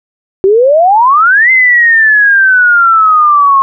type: exponential two-way sweep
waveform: sine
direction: up then down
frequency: 372.2 to 2084 to 1077 Hz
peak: -3 dBFS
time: 0.44-3.62 s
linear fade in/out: 0 ms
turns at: 1.51 s
effects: none